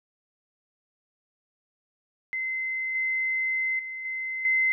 sine tone with level steps, 2061 Hz, C7, 27 cents flat, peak -27 / -24 / -33 / -29 / -20 dBFS, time 2.33-4.72 s, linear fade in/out 0 ms, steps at 2.95 / 3.79 / 4.05 / 4.45 s, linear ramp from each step 2 ms, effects none

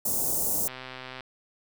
white band-stop noise, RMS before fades -27 dBFS, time 0.05-0.68 s, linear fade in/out 5 ms, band 800 to 6900 Hz, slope 24 dB/octave
click train, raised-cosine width 0.3 ms, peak -23 dBFS, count 69, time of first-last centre 0.68-1.207 s, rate 129 Hz
effects none

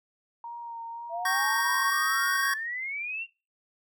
sine tone with vibrato, 932.3 Hz, A#5, in tune, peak -36 dBFS, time 0.44-1.9 s, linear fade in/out 2 ms, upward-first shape sine, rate 1.9 Hz, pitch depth 21 cents each way
sine exponential sweep, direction up, 659.3 to 2796 Hz, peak -31 dBFS, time 1.09-3.27 s, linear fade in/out 50 ms
square chord, G diminished, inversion second, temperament equal, 1108.7 / 1568 / 1864.7 Hz, Db6 / G6 / Bb6, 0 / 0 / 0 cents, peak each -30 dBFS, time 1.25-2.54 s, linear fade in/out 5 ms
effects noise-tail reverb RT60 0.3 s tail -22 dB re dry

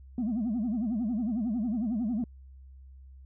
sine tone with vibrato, 227.3 Hz, A#3, 43 cents flat, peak -25 dBFS, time 0.18-2.24 s, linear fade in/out 2 ms, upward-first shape sine, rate 11 Hz, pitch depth 200 cents each way, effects tanh soft clip ceiling -25 dBFS + added 66 Hz sine -47 dBFS peak until 3.25 s

